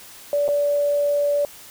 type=tone with dropouts; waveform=sine; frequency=578 Hz; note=D5; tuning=28 cents flat; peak=-17 dBFS; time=0.33-1.45 s; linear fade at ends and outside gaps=1 ms; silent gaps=0.48-0.487 s; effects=white hiss -43 dBFS RMS until 1.7 s